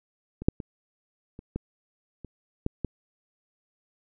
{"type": "clicks", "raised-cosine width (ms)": 3, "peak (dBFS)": [-23, -6, -22, -28, -17, -27, -13, -15], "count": 8, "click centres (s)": [0.42, 0.485, 0.602, 1.391, 1.56, 2.247, 2.664, 2.847], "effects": []}